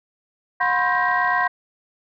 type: tone cluster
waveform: sine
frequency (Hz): 721 / 1004 / 1072 / 1580 / 1894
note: F#5 / B5 / C6 / G6 / A#6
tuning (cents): -45 / +28 / +42 / +13 / +27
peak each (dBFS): -23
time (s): 0.6-1.48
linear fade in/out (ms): 10
effects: tanh soft clip ceiling -9 dBFS